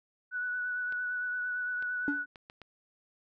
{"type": "tone with vibrato", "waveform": "sine", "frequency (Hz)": 1480, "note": "F#6", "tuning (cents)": 0, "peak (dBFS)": -31, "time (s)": [0.31, 2.26], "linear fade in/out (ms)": 50, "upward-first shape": "triangle", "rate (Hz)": 8.8, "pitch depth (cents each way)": 22}
{"type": "clicks", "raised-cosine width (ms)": 0.3, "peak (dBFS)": -32, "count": 5, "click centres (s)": [0.924, 1.825, 2.358, 2.499, 2.617]}
{"type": "tone with exponential decay", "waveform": "triangle", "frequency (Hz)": 287.5, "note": "D4", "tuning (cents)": -37, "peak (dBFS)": -23, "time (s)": [2.08, 2.26], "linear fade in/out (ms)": 1, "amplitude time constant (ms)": 39}
{"effects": []}